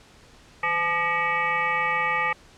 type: tone with frequency modulation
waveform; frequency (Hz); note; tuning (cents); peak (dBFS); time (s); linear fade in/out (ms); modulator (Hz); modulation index
sine; 1557; G6; -12; -21; 0.63-2.33; 5; 349; 2.4
effects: pink hiss -52 dBFS RMS until 2.57 s + low-pass 7000 Hz 12 dB/octave